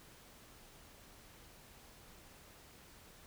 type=silence; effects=pink hiss -59 dBFS RMS until 3.26 s